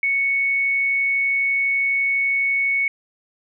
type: tone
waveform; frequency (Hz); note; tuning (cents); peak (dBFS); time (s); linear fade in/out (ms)
sine; 2217; C#7; 0; -17; 0.03-2.88; 2
effects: none